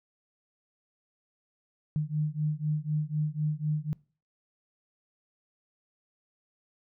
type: beating tone pair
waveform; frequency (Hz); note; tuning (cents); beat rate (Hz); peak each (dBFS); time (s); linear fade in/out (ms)
sine; 150 / 154; D3 / D#3; +37 / -17; 4; -30; 1.96-3.93; 0
effects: noise-tail reverb RT60 0.4 s tail -24 dB re dry